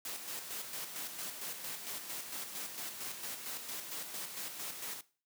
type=noise with tremolo; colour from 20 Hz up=white; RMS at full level=-41 dBFS; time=0.05-5.01 s; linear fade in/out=2 ms; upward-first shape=square; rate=4.4 Hz; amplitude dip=45%; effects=noise-tail reverb RT60 0.4 s tail -19 dB re dry + high-pass 150 Hz 12 dB/octave